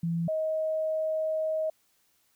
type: tone pair in turn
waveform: sine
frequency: 167.8 / 630.4 Hz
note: E3 / D#5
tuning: +31 / +23 cents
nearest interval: octave + major seventh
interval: 2292 cents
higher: second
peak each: -26 dBFS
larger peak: neither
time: 0.03-0.28 / 0.28-1.7 s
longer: second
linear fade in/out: 5 ms
effects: white hiss -69 dBFS RMS until 2.35 s